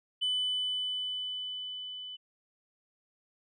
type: tone with level ramp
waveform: sine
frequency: 3000 Hz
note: F#7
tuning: 23 cents sharp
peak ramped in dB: -25 to -40 dBFS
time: 0.21-2.17 s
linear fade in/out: 20 ms
effects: tanh soft clip ceiling -25 dBFS